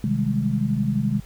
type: chord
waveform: sine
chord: Ab major seventh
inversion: first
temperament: equal with one note detuned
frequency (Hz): 129.68 / 155.56 / 196 / 207.7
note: C3 / Eb3 / G3 / Ab3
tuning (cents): -15 / 0 / 0 / 0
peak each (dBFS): -25 / -27 / -27 / -23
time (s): 0.04-1.2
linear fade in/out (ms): 2
effects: added 50 Hz sine -42 dBFS peak until 1.25 s + pink hiss -51 dBFS RMS until 1.25 s